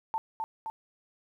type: tone with echo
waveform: sine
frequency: 889 Hz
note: A5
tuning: 18 cents sharp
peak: -27 dBFS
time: 0.14-0.18 s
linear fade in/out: 0 ms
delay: 260 ms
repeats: 2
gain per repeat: -3 dB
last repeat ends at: 0.7 s
effects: 11-bit